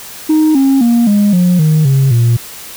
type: tone with pitch steps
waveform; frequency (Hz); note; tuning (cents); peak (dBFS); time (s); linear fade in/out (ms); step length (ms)
sine; 311.1 / 270.8 / 235.8 / 205.2 / 178.68 / 155.55 / 135.41 / 117.88; D#4 / C#4 / A#3 / G#3 / F3 / D#3 / C#3 / A#2; 0 / -40 / +20 / -21 / +40 / 0 / -40 / +20; -4; 0.29-2.37; 10; 260
effects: tanh soft clip ceiling -5 dBFS + white hiss -30 dBFS RMS until 2.76 s